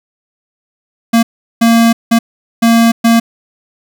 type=tone bursts at uneven times; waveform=square; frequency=230.3 Hz; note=A#3; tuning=21 cents flat; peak=-6 dBFS; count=5; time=1.13-1.23 / 1.61-1.93 / 2.11-2.19 / 2.62-2.92 / 3.04-3.2 s; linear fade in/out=10 ms; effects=none